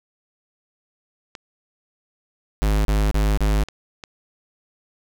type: clicks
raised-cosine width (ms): 0.2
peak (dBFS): -18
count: 3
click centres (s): 1.352 / 3.686 / 4.038
type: tone bursts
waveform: square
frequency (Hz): 51.91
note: G#1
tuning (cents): 0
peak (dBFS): -17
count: 4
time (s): 2.62-3.636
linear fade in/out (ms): 0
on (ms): 230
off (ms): 32
effects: none